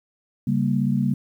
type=chord; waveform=sine; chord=G diminished; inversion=second; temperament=equal; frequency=138.59 / 196 / 233.1 Hz; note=Db3 / G3 / Bb3; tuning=0 / 0 / 0 cents; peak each=-23 dBFS; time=0.47-1.14 s; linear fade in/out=5 ms; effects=9-bit